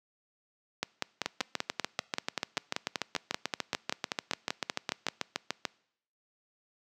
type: two click trains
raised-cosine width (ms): 0.2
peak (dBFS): -12 / -12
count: 23 / 31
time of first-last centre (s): 0.83-5.085 / 1.26-5.652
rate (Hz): 5.17 / 6.83
effects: noise-tail reverb RT60 0.7 s tail -24 dB re dry + high-pass 150 Hz 12 dB/octave